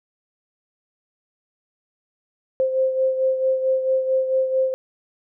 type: beating tone pair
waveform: sine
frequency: 523.3 / 527.8 Hz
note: C5 / C5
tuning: 0 / +15 cents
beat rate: 4.5 Hz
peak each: -18 / -26 dBFS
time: 2.6-4.74 s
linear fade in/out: 0 ms
effects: none